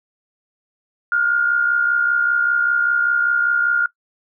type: tone pair together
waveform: sine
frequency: 1410.9 / 1476 Hz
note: F6 / F#6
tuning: +17 / -5 cents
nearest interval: minor second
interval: 78 cents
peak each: -15 / -23 dBFS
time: 1.12-3.86 s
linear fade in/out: 2 ms
effects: noise-tail reverb RT60 0.1 s tail -19 dB re dry

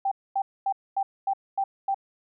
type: tone bursts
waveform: sine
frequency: 784 Hz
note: G5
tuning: in tune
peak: -22 dBFS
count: 7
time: 0.05-1.945 s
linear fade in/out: 5 ms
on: 65 ms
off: 240 ms
effects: none

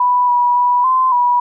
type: tone with pitch steps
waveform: sine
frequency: 987 / 973 / 980 / 1033 / 975 Hz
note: B5 / B5 / B5 / C6 / B5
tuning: -1 / -26 / -14 / -22 / -23 cents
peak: -10 dBFS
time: 0-1.4 s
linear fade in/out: 5 ms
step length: 280 ms
effects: none

